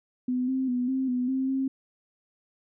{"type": "tone with pitch steps", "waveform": "sine", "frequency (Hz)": [251.3, 262.5, 247.5, 263.6, 249.1, 263.8, 266.8], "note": ["B3", "C4", "B3", "C4", "B3", "C4", "C4"], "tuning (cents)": [30, 6, 4, 13, 15, 14, 34], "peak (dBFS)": -24, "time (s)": [0.28, 1.68], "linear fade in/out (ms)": 5, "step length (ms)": 200, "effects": []}